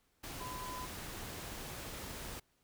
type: tone in noise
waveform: sine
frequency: 1007 Hz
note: B5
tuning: 33 cents sharp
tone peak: -43 dBFS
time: 0.4-0.86 s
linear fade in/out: 10 ms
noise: pink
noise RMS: -45 dBFS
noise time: 0.23-2.4 s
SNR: -1 dB
effects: pink hiss -75 dBFS RMS until 2.63 s